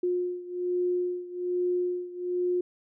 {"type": "beating tone pair", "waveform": "sine", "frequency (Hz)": [357.4, 358.6], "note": ["F4", "F4"], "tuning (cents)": [40, 46], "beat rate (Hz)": 1.2, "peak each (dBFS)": [-28, -31], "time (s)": [0.03, 2.61], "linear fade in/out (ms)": 5, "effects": []}